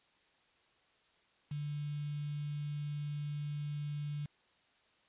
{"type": "tone with quantisation", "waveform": "sine", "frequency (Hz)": 146.83, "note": "D3", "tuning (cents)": 0, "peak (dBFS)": -36, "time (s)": [1.51, 4.26], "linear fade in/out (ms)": 5, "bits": 9, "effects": ["white hiss -70 dBFS RMS until 5.08 s", "resampled to 8000 Hz"]}